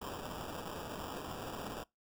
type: noise with sample-and-hold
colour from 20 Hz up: white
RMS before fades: -43 dBFS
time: 0.01-1.84 s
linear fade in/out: 10 ms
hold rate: 2100 Hz
effects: noise-tail reverb RT60 0.2 s tail -24 dB re dry